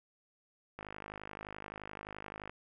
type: click train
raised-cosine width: 0.5 ms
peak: -28 dBFS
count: 89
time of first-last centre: 0.79-2.495 s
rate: 51.6 Hz
effects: none